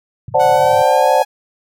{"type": "band-pass noise", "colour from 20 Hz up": "pink", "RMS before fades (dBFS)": -33, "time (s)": [0.28, 0.82], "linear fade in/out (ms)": 2, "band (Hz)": [100, 160], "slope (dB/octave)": 48}
{"type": "chord", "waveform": "sine", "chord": "D dominant seventh", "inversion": "third", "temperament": "equal", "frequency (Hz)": [523.3, 587.3, 740, 880], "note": ["C5", "D5", "F#5", "A5"], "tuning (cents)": [0, 0, 0, 0], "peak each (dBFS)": -15, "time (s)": [0.34, 1.23], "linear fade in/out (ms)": 10}
{"type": "tone with pitch glide", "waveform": "sawtooth", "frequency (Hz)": [740, 830.6], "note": ["F#5", "G#5"], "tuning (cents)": [0, 0], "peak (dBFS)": -18, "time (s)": [0.39, 1.25], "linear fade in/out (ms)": 20, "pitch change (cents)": 200, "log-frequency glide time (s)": [0.51, 1.1]}
{"effects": []}